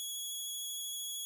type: tone with vibrato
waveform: 15% pulse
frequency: 3351 Hz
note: G#7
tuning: 15 cents sharp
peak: -31 dBFS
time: 0-1.25 s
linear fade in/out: 0 ms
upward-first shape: sine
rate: 13 Hz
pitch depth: 12 cents each way
effects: none